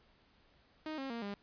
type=tone with pitch steps; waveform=sawtooth; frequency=311.1 / 269.3 / 233.1 / 201.7 Hz; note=D#4 / C#4 / A#3 / G3; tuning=0 / -50 / 0 / +50 cents; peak=-35 dBFS; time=0.86-1.34 s; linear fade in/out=2 ms; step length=120 ms; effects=pink hiss -68 dBFS RMS until 1.42 s + resampled to 11025 Hz